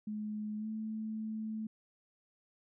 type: tone with pitch glide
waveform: sine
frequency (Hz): 212.2 to 218.3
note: G#3 to A3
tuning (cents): +38 to -13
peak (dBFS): -36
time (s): 0.07-1.67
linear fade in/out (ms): 5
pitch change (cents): +49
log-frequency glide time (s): 0.58-0.67
effects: none